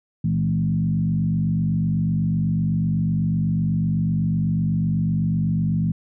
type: tone with frequency modulation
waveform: sine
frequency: 163.6 Hz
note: E3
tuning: 13 cents flat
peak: -18 dBFS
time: 0.24-5.92 s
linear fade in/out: 5 ms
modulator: 48 Hz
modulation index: 1.1
effects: none